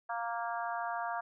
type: harmonic tone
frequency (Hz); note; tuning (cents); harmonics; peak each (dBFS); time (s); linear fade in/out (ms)
233.1; A#3; 0; 3 / 4 / 5 / 6 / 7; -37 / -39 / -41 / -43 / -44; 0.09-1.21; 10
effects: none